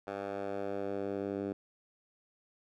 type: tone with band-pass filter sweep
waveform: 10% pulse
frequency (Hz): 99.4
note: G2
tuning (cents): +25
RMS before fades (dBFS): -37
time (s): 0.07-1.53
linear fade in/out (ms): 5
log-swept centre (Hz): 810 to 330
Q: 1.3
effects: none